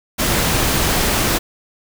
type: noise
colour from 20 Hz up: pink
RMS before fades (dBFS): -17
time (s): 0.18-1.39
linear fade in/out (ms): 20
effects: none